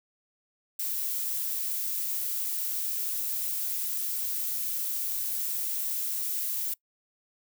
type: noise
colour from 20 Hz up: violet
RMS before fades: -31 dBFS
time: 0.79-6.74 s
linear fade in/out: 5 ms
effects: noise-tail reverb RT60 0.1 s tail -23 dB re dry

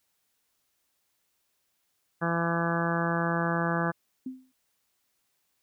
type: harmonic tone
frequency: 168.5 Hz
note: E3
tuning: 38 cents sharp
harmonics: 1 / 2 / 3 / 4 / 5 / 6 / 7 / 8 / 9 / 10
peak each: -29 / -34 / -35 / -35 / -36 / -38 / -34 / -40 / -35 / -36 dBFS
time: 2.21-3.92 s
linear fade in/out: 20 ms
type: tone with exponential decay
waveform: sine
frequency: 258.8 Hz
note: C4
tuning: 19 cents flat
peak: -30 dBFS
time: 4.26-4.52 s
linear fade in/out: 5 ms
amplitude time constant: 55 ms
effects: white hiss -75 dBFS RMS until 5.62 s

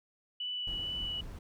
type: tone with vibrato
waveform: sine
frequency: 2960 Hz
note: F#7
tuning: in tune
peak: -34 dBFS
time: 0.4-1.21 s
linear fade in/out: 5 ms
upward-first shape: triangle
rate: 2.3 Hz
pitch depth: 12 cents each way
type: noise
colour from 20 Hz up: brown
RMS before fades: -44 dBFS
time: 0.67-1.39 s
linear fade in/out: 5 ms
effects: none

